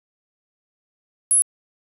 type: tone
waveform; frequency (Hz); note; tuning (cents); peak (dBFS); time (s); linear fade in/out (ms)
sine; 10680; E9; +22; -11; 1.31-1.42; 0
effects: tanh soft clip ceiling -11 dBFS